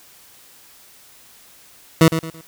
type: tone with echo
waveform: 20% pulse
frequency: 161.9 Hz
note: E3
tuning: 31 cents flat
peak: -3 dBFS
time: 2.01-2.08 s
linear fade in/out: 2 ms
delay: 110 ms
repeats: 3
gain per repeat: -10 dB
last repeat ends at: 2.41 s
effects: white hiss -48 dBFS RMS until 2.47 s